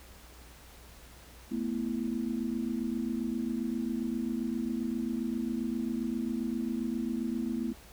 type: chord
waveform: sine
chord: A suspended second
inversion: none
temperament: just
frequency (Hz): 220 / 247.5 / 330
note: A3 / B3 / E4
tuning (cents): 0 / +4 / +2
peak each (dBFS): -34 / -33 / -37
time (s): 1.51-7.73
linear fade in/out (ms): 10
effects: added 60 Hz sine -53 dBFS peak until 7.92 s + pink hiss -54 dBFS RMS until 7.92 s